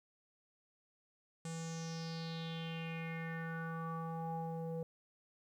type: tone with low-pass filter sweep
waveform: square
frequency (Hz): 164.1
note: E3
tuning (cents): -8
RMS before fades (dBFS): -42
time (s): 1.45-4.83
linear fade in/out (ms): 2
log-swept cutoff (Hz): 8100 to 560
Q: 5.4
effects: 12-bit